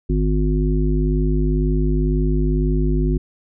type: harmonic tone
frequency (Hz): 51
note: G#1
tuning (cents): -31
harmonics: 1 / 3 / 5 / 7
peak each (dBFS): -17 / -22 / -24 / -25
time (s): 0.09-3.18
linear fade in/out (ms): 10
effects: none